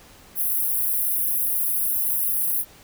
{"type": "high-pass noise", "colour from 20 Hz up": "white", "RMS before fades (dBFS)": -23, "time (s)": [0.35, 2.65], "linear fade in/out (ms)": 50, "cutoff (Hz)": 10000, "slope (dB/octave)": 96, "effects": ["pink hiss -49 dBFS RMS until 2.83 s"]}